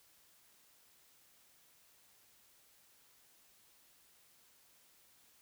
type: silence
effects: white hiss -67 dBFS RMS until 5.41 s